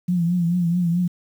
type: tone with vibrato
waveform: sine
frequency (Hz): 173.7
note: F3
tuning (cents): -9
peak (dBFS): -17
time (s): 0.08-1.08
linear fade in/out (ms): 10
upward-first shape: triangle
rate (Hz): 4.6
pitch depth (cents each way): 80
effects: 8-bit